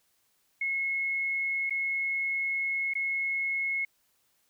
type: tone with dropouts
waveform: sine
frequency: 2175 Hz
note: C#7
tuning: 33 cents flat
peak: -27 dBFS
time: 0.61-3.85 s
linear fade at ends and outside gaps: 5 ms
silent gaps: 1.697-1.706 / 2.937-2.952 s
effects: white hiss -71 dBFS RMS until 4.49 s